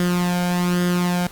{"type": "tone with flanger", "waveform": "sawtooth", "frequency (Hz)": 177.4, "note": "F3", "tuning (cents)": 27, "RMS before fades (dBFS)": -20, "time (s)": [0, 1.27], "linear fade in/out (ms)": 2, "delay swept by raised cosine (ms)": [0.6, 1.32], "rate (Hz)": 1.2, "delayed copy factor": 0.6, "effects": ["pink hiss -42 dBFS RMS until 1.31 s", "Opus 48 kbps"]}